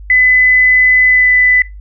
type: tone with pitch glide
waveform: sine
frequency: 2009 to 1997.4 Hz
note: B6 to B6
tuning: +29 to +19 cents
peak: -6 dBFS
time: 0.1-1.62 s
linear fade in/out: 2 ms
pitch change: -10 cents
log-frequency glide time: 1.07-1.32 s
effects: noise-tail reverb RT60 0.2 s tail -19 dB re dry + added 50 Hz sine -28 dBFS peak until 1.8 s